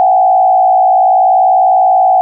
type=tone with frequency modulation; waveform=sine; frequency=750 Hz; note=F#5; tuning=23 cents sharp; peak=-5 dBFS; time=0-2.21 s; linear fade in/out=0 ms; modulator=60.6 Hz; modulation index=0.91; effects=none